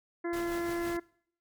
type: harmonic tone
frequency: 342.4 Hz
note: F4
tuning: 34 cents flat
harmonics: 1 / 2 / 3 / 4 / 5 / 6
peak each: -31 / -41 / -44 / -46 / -43 / -46 dBFS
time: 0.24-1 s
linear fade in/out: 10 ms
type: noise with tremolo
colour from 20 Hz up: pink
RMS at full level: -42 dBFS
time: 0.33-0.97 s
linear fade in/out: 2 ms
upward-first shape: triangle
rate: 5.9 Hz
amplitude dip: 50%
effects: noise-tail reverb RT60 0.6 s tail -22 dB re dry + MP3 96 kbps